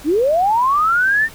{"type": "linear sweep", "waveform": "sine", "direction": "up", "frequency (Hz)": [266.4, 1831], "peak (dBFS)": -12, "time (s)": [0.04, 1.29], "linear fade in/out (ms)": 50, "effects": ["pink hiss -39 dBFS RMS until 1.34 s"]}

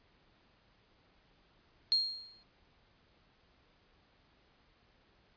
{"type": "tone with exponential decay", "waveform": "sine", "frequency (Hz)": 4236, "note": "C8", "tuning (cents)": 21, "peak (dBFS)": -23, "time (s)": [1.92, 2.43], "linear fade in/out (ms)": 0, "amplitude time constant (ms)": 110, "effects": ["pink hiss -68 dBFS RMS until 5.36 s", "resampled to 11025 Hz"]}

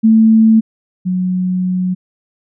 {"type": "tone pair in turn", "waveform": "sine", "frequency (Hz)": [221.7, 183.23], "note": ["A3", "F#3"], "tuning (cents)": [13, -17], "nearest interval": "minor third", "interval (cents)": 330, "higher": "first", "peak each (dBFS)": [-5, -13], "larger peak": "first", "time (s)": [[0.03, 0.61], [1.05, 1.95]], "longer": "second", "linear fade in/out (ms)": 20, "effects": []}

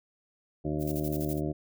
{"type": "harmonic tone", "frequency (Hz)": 75.5, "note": "D2", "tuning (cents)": 48, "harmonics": [1, 2, 3, 4, 5, 7, 8, 9], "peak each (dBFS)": [-38, -33, -40, -33, -36, -42, -41, -43], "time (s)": [0.64, 1.53], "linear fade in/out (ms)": 20}
{"type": "noise with tremolo", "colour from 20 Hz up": "violet", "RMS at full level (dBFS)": -40, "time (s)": [0.79, 1.41], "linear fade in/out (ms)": 50, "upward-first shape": "square", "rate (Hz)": 12, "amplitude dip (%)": 75}
{"effects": []}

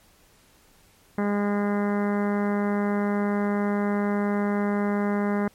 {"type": "harmonic tone", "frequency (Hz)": 204.2, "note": "G#3", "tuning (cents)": -29, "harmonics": [1, 2, 3, 4, 5, 6, 7, 8, 9, 10], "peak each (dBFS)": [-23, -29, -33, -35, -37, -39, -40, -41, -42, -43], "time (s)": [1.18, 5.48], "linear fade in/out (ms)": 2, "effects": ["pink hiss -58 dBFS RMS until 5.54 s", "MP3 64 kbps"]}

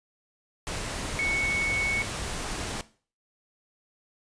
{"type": "tone in noise", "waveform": "sine", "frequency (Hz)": 2217, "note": "C#7", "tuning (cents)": 0, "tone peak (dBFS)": -25, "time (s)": [1.19, 2.02], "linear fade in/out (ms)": 0, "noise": "pink", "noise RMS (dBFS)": -33, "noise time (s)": [0.67, 2.81], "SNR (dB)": 5, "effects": ["noise-tail reverb RT60 0.4 s tail -17 dB re dry", "resampled to 22050 Hz"]}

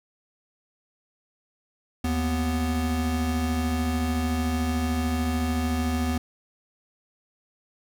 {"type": "tone pair together", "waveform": "square", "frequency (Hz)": [77.78, 246.9], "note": ["D#2", "B3"], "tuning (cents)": [0, 0], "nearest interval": "octave + minor sixth", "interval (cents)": 2000, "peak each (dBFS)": [-27, -27], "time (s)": [2.04, 6.18], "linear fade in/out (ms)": 5, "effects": []}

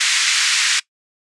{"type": "band-pass noise", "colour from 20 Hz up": "pink", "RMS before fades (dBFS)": -17, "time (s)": [0, 0.8], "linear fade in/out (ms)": 10, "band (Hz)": [1700, 7800], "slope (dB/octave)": 24, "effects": ["noise-tail reverb RT60 0.1 s tail -20 dB re dry", "resampled to 24000 Hz"]}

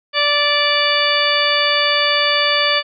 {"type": "harmonic tone with a mistuned harmonic", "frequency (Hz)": 584, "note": "D5", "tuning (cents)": -10, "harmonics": [1, 2, 3, 4, 5, 6, 8], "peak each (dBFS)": [-21, -21, -21, -21, -21, -21, -21], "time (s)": [0.13, 2.83], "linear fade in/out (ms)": 50, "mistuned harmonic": 8, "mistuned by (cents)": -39, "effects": []}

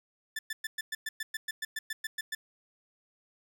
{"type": "tone bursts", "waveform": "sawtooth", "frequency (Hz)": 1760, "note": "A6", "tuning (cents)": 0, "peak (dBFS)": -29, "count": 15, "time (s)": [0.36, 2.35], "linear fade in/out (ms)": 5, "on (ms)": 30, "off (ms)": 110, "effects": []}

